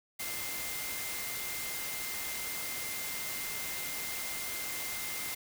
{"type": "tone in noise", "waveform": "sine", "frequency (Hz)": 2093, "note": "C7", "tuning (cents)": 0, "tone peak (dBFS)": -43, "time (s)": [0.19, 5.35], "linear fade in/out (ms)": 10, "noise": "white", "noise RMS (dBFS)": -38, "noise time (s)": [0.19, 5.35], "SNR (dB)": -8, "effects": []}